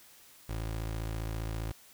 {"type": "tone", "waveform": "25% pulse", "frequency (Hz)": 55, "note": "A1", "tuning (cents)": 0, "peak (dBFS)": -30, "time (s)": [0.49, 1.72], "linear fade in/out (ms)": 5, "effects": ["white hiss -57 dBFS RMS until 1.93 s"]}